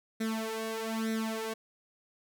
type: tone with flanger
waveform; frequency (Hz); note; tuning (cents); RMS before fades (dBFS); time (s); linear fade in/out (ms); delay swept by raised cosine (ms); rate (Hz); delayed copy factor
sawtooth; 222.4; A3; +19; -34; 0.2-1.54; 10; 0.51 to 2.71; 1.1; +0.85
effects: none